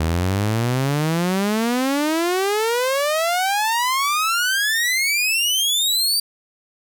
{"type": "exponential sweep", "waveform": "sawtooth", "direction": "up", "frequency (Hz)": [77.78, 4699], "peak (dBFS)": -14, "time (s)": [0, 6.2], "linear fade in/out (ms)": 5, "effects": []}